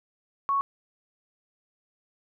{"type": "tone", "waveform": "sine", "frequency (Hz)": 1108.7, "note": "C#6", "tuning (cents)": 0, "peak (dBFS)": -22, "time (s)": [0.49, 0.61], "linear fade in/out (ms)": 0, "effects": []}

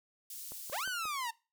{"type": "high-pass noise", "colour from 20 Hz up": "white", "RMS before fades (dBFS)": -45, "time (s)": [0.3, 0.84], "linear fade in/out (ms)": 5, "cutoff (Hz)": 5300, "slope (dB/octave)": 12}
{"type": "click train", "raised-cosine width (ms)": 1, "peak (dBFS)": -35, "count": 4, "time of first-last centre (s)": [0.52, 1.055], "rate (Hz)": 5.61}
{"type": "linear two-way sweep", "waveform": "sawtooth", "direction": "up then down", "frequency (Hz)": [474.9, 1563, 893], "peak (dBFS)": -31, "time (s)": [0.72, 1.31], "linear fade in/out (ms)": 10, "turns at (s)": 0.86}
{"effects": ["noise-tail reverb RT60 0.3 s tail -22 dB re dry"]}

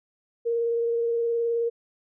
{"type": "tone with vibrato", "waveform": "sine", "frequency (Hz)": 466.2, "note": "A#4", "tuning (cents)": 0, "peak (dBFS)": -22, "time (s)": [0.45, 1.7], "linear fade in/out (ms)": 20, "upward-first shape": "sine", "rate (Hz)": 19, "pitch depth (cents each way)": 15, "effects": []}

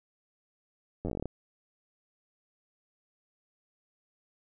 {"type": "slowing click train", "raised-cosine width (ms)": 2, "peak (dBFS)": -21, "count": 12, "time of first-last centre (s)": [1.05, 1.257], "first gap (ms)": 10, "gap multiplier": 1.12, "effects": []}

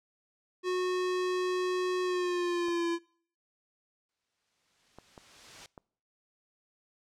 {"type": "tone with pitch glide", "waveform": "square", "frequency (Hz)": [365.4, 339], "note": ["F#4", "E4"], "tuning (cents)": [-22, 49], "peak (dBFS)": -29, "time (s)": [0.63, 2.99], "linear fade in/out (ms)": 50, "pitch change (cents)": -129, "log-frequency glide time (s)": [2.03, 2.88]}
{"type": "clicks", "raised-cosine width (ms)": 1, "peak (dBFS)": -33, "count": 4, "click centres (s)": [2.684, 4.986, 5.178, 5.778]}
{"type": "noise with exponential growth", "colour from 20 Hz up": "white", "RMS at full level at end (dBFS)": -45, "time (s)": [4.09, 5.66], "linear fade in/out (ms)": 1, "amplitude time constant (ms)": 340}
{"effects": ["noise-tail reverb RT60 0.6 s tail -25 dB re dry", "low-pass 6000 Hz 12 dB/octave"]}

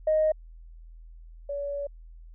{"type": "tone pair in turn", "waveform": "sine", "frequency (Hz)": [622.3, 568.8], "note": ["D#5", "C#5"], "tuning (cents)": [0, 45], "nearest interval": "major second", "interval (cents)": 155, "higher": "first", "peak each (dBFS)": [-19, -29], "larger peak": "first", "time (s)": [[0.07, 0.32], [1.49, 1.87]], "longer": "second", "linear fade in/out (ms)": 5, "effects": ["tanh soft clip ceiling -15 dBFS", "added 41 Hz sine -44 dBFS peak until 2.34 s"]}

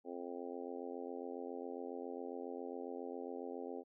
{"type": "harmonic tone", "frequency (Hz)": 87.31, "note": "F2", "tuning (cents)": 0, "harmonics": [3, 4, 5, 6, 7, 8, 9], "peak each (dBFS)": [-48, -49, -47, -50, -55, -58, -53], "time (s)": [0.04, 3.84], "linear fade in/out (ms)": 50, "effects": []}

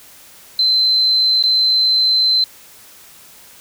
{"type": "tone with dropouts", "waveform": "sine", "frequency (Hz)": 4077, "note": "C8", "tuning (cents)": -46, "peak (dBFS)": -11, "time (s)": [0.59, 2.44], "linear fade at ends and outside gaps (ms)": 2, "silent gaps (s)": [1.427, 1.437], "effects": ["white hiss -43 dBFS RMS until 3.6 s"]}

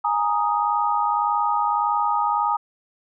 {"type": "chord", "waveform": "sine", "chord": "Ab suspended second", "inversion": "none", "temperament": "equal", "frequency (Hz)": [830.6, 932.3, 1244.5], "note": ["Ab5", "Bb5", "Eb6"], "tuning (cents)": [0, 0, 0], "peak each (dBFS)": -23, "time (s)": [0.04, 2.57], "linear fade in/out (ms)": 10, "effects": []}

